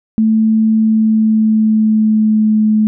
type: tone with pitch glide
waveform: sine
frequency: 220 to 215.2 Hz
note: A3 to A3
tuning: 0 to -38 cents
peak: -8 dBFS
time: 0.18-2.87 s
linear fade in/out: 0 ms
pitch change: -38 cents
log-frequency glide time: 0.76-2.64 s
effects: none